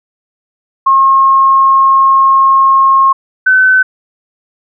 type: tone pair in turn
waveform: sine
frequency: 1078 / 1518.4 Hz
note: C#6 / F#6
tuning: -49 / +44 cents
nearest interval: tritone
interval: 593 cents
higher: second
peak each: -4 dBFS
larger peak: neither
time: 0.86-3.13 / 3.46-3.83 s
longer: first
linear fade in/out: 10 ms
effects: none